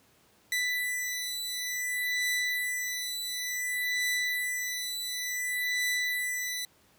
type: beating tone pair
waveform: sawtooth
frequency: 1984 / 1984.56 Hz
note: B6 / B6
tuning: +7 / +8 cents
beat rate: 0.56 Hz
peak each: -29 dBFS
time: 0.52-6.65 s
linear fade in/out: 2 ms
effects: pink hiss -63 dBFS RMS until 6.98 s + high-pass 80 Hz 12 dB/octave